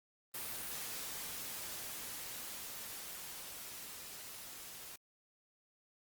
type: noise with level ramp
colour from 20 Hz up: white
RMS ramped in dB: -42 to -50 dBFS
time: 0.34-4.96 s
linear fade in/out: 5 ms
effects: Opus 32 kbps